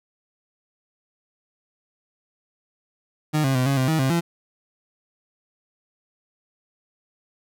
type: tone with pitch steps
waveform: 30% pulse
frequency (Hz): 153 / 134.2 / 127.4 / 137.9 / 130 / 159 / 132.5 / 169.7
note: D#3 / C3 / C3 / C#3 / C3 / D#3 / C3 / F3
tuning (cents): -29 / +44 / -46 / -9 / -11 / +38 / +22 / -49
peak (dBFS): -16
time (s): 3.33-4.21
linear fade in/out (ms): 20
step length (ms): 110
effects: none